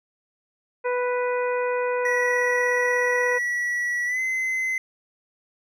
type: harmonic tone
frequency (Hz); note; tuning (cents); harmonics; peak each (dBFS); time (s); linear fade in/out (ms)
493.9; B4; 0; 1 / 2 / 3 / 4 / 5; -23 / -29 / -33 / -35 / -37; 0.84-3.39; 20
type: tone with pitch glide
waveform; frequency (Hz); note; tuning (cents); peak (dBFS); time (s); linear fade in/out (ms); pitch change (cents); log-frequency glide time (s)
triangle; 1939 to 2051; B6 to C7; -32 to -35; -21; 2.05-4.78; 2; +97; 4.06-4.2
effects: none